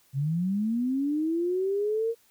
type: linear sweep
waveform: sine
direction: up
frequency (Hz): 130.3 to 466.2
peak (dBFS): -24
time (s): 0.13-2.15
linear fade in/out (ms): 50
effects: white hiss -63 dBFS RMS until 2.3 s